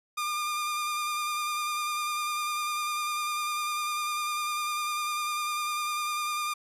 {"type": "tone with vibrato", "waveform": "sawtooth", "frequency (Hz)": 1205, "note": "D6", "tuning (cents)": 44, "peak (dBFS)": -25, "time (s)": [0.17, 6.54], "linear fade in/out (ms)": 10, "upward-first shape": "square", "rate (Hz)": 10, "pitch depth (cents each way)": 15, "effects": ["resampled to 32000 Hz"]}